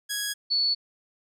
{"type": "tone pair in turn", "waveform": ["10% pulse", "sine"], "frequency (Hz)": [1661.2, 4435], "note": ["G#6", "C#8"], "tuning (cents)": [0, 0], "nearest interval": "octave + perfect fourth", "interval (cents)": 1700, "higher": "second", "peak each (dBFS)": [-19, -21], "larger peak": "first", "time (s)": [[0.09, 0.34], [0.5, 0.75]], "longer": "neither", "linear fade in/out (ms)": 20, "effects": []}